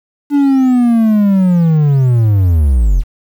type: linear sweep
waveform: triangle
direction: down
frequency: 290.7 to 37.1 Hz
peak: -5 dBFS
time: 0.3-3.04 s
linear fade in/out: 50 ms
effects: 7-bit